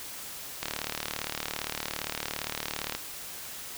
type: click train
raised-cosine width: 0.2 ms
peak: -13 dBFS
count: 88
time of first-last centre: 0.63-2.95 s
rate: 37.5 Hz
effects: white hiss -41 dBFS RMS until 3.77 s